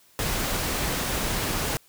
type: noise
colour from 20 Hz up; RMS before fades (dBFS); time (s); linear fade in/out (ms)
pink; -27; 0.19-1.77; 0
effects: white hiss -58 dBFS RMS until 1.88 s